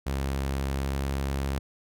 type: tone with pitch glide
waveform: sawtooth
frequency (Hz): 68 to 68.43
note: C#2 to C#2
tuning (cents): -33 to -22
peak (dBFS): -23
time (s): 0.06-1.59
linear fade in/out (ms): 10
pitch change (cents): +11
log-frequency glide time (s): 0.72-1.01
effects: none